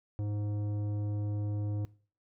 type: tone with tanh clipping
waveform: sine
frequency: 103.83 Hz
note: G#2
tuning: in tune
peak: -33 dBFS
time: 0.19-1.85 s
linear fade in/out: 0 ms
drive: 12 dB
effects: noise-tail reverb RT60 0.4 s tail -20 dB re dry